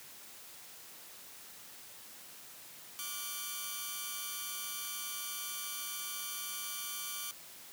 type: tone cluster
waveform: 5% pulse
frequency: 1164 / 1450 / 3133 Hz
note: D6 / F#6 / G7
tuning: -16 / -35 / -2 cents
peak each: -30 / -35 / -34 dBFS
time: 2.99-7.31 s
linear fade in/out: 0 ms
effects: white hiss -52 dBFS RMS until 7.72 s + high-pass 100 Hz 12 dB/octave